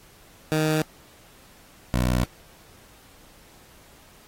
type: tone pair in turn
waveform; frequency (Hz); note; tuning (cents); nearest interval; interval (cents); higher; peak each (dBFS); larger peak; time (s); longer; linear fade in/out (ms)
15% pulse; 155.56 / 61.73; D#3 / B1; 0 / 0; octave + major third; 1600; first; -14; neither; 0.52-0.82 / 1.94-2.24; neither; 0
effects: pink hiss -53 dBFS RMS until 4.27 s + AAC 48 kbps